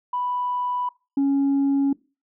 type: tone pair in turn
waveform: sine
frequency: 987.8 / 277.2 Hz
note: B5 / C#4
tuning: 0 / 0 cents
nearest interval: octave + minor seventh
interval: 2200 cents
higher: first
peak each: -22 / -15 dBFS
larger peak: second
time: 0.13-0.89 / 1.17-1.93 s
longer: neither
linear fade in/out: 5 ms
effects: noise-tail reverb RT60 0.3 s tail -22 dB re dry + tanh soft clip ceiling -16 dBFS